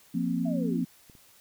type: chord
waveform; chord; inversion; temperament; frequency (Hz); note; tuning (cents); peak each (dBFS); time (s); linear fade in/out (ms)
sine; F suspended fourth; none; just; 174.61 / 232.8 / 261.9; F3 / Bb3 / C4; 0 / -2 / +2; -30; 0.14-0.85; 10
type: linear sweep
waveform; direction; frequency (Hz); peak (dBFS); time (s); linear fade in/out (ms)
sine; down; 685 to 278.7; -35; 0.45-0.82; 10
type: clicks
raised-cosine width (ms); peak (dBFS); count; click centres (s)
3; -39 / -41; 2; 1.098 / 1.152
effects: white hiss -58 dBFS RMS until 1.4 s